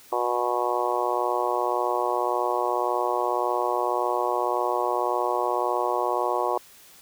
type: harmonic tone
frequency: 121.8 Hz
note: B2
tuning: 24 cents flat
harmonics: 3 / 4 / 5 / 6 / 7 / 8 / 9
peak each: -30 / -30 / -30 / -30 / -30 / -30 / -30 dBFS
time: 0.12-6.58 s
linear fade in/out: 5 ms
effects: white hiss -51 dBFS RMS until 7.01 s